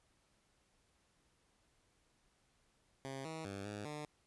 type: tone with pitch steps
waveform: 10% pulse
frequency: 134.8 / 160.1 / 98.7 / 103.6 / 149.8 Hz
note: C#3 / D#3 / G2 / G#2 / D3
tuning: -48 / +50 / +12 / -4 / +35 cents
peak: -35 dBFS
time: 3.05-4.05 s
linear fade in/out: 0 ms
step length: 200 ms
effects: pink hiss -75 dBFS RMS until 4.26 s + resampled to 24000 Hz